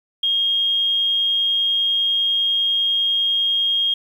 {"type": "tone", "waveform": "sine", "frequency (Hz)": 3245, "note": "G#7", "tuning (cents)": -41, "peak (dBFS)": -16, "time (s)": [0.23, 3.94], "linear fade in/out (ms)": 5, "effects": ["8-bit"]}